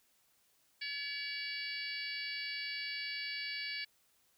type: harmonic tone with a mistuned harmonic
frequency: 570 Hz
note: C#5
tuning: 48 cents sharp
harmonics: 3 / 4 / 5 / 6 / 7 / 8 / 9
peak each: -45 / -42 / -47 / -51 / -50 / -43 / -53 dBFS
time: 0.81-3.85 s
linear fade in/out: 10 ms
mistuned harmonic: 6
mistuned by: -26 cents
effects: white hiss -72 dBFS RMS until 4.37 s